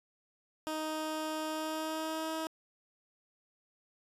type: tone with pitch glide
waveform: 15% pulse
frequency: 312 to 319.5 Hz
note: D#4 to D#4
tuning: +5 to +46 cents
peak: -28 dBFS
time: 0.67-2.47 s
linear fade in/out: 0 ms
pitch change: +41 cents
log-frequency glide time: 1.48-2.35 s
effects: resampled to 32000 Hz